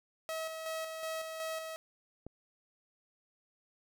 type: tone with tremolo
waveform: sawtooth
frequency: 642 Hz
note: E5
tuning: 46 cents flat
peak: -32 dBFS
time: 0.29-1.76 s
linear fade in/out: 0 ms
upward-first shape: square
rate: 2.7 Hz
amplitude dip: 40%
type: click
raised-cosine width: 2 ms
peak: -31 dBFS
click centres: 2.266 s
effects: none